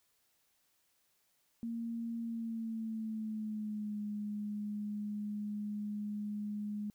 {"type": "tone with pitch glide", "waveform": "sine", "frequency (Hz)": [231.1, 208.3], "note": ["A#3", "G#3"], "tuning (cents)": [-15, 5], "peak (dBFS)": -36, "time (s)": [1.63, 6.9], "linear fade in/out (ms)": 0, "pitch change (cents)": -180, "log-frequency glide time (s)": [2.21, 4], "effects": ["white hiss -75 dBFS RMS until 6.94 s"]}